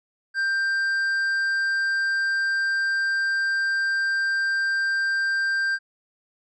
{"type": "tone with tanh clipping", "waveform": "sine", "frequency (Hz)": 1575, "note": "G6", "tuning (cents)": 8, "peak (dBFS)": -22, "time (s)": [0.34, 5.79], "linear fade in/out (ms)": 50, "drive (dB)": 6, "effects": []}